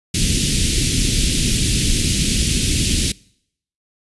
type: band-stop noise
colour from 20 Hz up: pink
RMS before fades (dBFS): -17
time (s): 0.14-3.12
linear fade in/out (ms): 5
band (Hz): 310 to 2700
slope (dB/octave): 24
effects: noise-tail reverb RT60 0.7 s tail -24 dB re dry + resampled to 24000 Hz